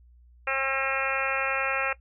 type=harmonic tone; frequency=268.9 Hz; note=C4; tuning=47 cents sharp; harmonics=2 / 3 / 4 / 5 / 6 / 7 / 8 / 9 / 10; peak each=-32 / -36 / -37 / -31 / -34 / -35 / -36 / -31 / -35 dBFS; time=0.47-1.93 s; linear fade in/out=5 ms; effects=noise-tail reverb RT60 0.1 s tail -18 dB re dry + added 60 Hz sine -52 dBFS peak until 2 s